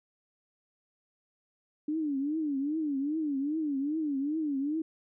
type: tone with vibrato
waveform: sine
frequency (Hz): 293.7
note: D4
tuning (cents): 0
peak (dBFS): -28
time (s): 1.88-4.82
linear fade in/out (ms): 5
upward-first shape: triangle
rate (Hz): 2.5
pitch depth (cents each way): 180
effects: none